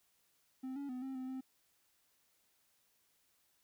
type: tone with pitch steps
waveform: triangle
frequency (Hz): 260.6 / 281.8 / 252.5 / 265.9 / 258 / 261.6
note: C4 / C#4 / B3 / C4 / C4 / C4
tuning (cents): -7 / +29 / +39 / +28 / -24 / 0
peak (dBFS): -38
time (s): 0.63-1.41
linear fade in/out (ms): 10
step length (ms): 130
effects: white hiss -75 dBFS RMS until 3.63 s